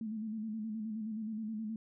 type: tone with vibrato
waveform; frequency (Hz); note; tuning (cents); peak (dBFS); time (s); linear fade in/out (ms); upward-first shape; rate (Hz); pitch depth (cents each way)
sine; 218.1; A3; -15; -36; 0.01-1.76; 2; square; 9.5; 48
effects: none